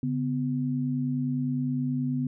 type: tone pair together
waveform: sine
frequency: 141.8 / 251.4 Hz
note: C#3 / B3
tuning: +40 / +31 cents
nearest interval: minor seventh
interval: 991 cents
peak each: -29 / -27 dBFS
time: 0.03-2.27 s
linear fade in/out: 2 ms
effects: none